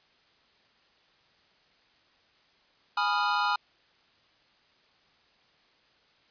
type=chord; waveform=square; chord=F half-diminished seventh; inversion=first; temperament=equal with one note detuned; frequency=830.6 / 987.8 / 1234.5 / 1396.9 Hz; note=Ab5 / Cb6 / Eb6 / F6; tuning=0 / 0 / -14 / 0 cents; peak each=-31 dBFS; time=2.97-3.56 s; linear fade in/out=5 ms; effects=white hiss -64 dBFS RMS until 6.3 s + resampled to 11025 Hz